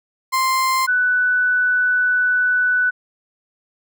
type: tone pair in turn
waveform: 35% pulse / sine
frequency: 1046.5 / 1490.3 Hz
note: C6 / F#6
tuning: 0 / +12 cents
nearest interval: tritone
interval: 612 cents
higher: second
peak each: -14 dBFS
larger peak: neither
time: 0.32-0.87 / 0.87-2.91 s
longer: second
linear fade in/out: 20 ms
effects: none